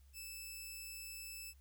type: tone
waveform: 10% pulse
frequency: 2630 Hz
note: E7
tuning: 5 cents flat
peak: -38 dBFS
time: 0.13-1.54 s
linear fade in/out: 50 ms
effects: added 68 Hz sine -60 dBFS peak until 1.6 s + white hiss -75 dBFS RMS until 1.6 s